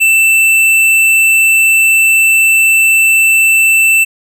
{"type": "tone with hard clipping", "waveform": "sine", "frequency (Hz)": 2664, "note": "E7", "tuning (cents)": 18, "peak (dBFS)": -7, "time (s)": [0, 4.05], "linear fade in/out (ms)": 20, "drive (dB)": 12, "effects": []}